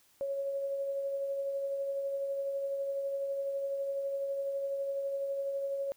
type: tone with tremolo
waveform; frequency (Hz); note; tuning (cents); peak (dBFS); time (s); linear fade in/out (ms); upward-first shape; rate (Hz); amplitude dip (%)
sine; 553; C#5; -4; -30; 0.21-5.92; 0; triangle; 12; 35
effects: white hiss -66 dBFS RMS until 5.96 s